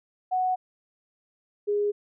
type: tone pair in turn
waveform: sine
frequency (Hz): 740 / 412.1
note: F#5 / G#4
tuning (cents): 0 / -13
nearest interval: minor seventh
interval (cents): 1013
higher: first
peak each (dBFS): -22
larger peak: neither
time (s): 0.31-0.56 / 1.67-1.92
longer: neither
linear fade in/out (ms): 20
effects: none